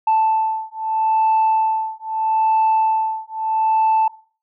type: beating tone pair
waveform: sine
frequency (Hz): 880 / 880.78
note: A5 / A5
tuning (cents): 0 / +2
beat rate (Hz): 0.78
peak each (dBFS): -17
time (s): 0.07-4.08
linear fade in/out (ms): 5
effects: noise-tail reverb RT60 0.4 s tail -20 dB re dry + tanh soft clip ceiling -10 dBFS